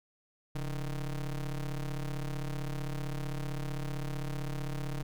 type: ring-modulated tone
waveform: square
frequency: 77.78 Hz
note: D#2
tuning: in tune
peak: -31 dBFS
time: 0.55-5.03 s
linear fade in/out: 5 ms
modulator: 60 Hz
effects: none